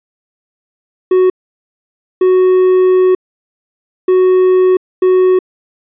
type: tone bursts at uneven times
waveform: triangle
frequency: 370 Hz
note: F#4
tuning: in tune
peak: -4 dBFS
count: 4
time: 1.11-1.3 / 2.21-3.15 / 4.08-4.77 / 5.02-5.39 s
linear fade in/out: 5 ms
effects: resampled to 8000 Hz